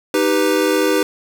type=chord; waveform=square; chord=Eb augmented; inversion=none; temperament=equal; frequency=311.1 / 392 / 493.9 Hz; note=Eb4 / G4 / B4; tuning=0 / 0 / 0 cents; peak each=-19 dBFS; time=0.14-1.03 s; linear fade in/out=2 ms; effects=7-bit